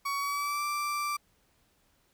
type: tone with pitch glide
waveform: 35% pulse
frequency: 1125 to 1173.5 Hz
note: C#6 to D6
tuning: +25 to -2 cents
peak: -28 dBFS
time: 0.05-1.17 s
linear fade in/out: 10 ms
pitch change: +73 cents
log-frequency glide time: 0.18-0.64 s
effects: pink hiss -69 dBFS RMS until 2.13 s